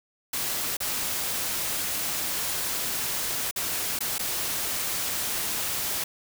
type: noise with dropouts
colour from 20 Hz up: white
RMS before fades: -29 dBFS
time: 0.33-6.04 s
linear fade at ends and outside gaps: 5 ms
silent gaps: 0.769-0.803 / 3.512-3.56 / 3.99-4.005 / 4.183-4.192 s
effects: none